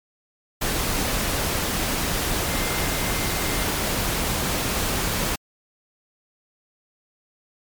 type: tone in noise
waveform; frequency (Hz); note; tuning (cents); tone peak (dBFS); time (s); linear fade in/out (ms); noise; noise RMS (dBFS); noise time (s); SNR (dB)
sine; 2093; C7; 0; -35; 2.49-3.65; 10; pink; -24; 0.61-5.36; -14
effects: MP3 96 kbps